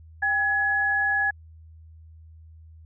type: tone pair together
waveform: sine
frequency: 797 / 1687 Hz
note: G5 / G#6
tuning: +28 / +27 cents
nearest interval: octave + minor second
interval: 1299 cents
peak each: -28 / -21 dBFS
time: 0.22-1.31 s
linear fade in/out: 10 ms
effects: added 80 Hz sine -45 dBFS peak until 2.85 s